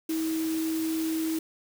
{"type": "tone in noise", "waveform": "sine", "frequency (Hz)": 320.8, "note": "E4", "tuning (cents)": -47, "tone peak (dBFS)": -26, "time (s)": [0.09, 1.39], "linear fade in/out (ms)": 5, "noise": "white", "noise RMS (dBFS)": -39, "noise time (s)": [0.09, 1.39], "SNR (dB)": 10, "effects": []}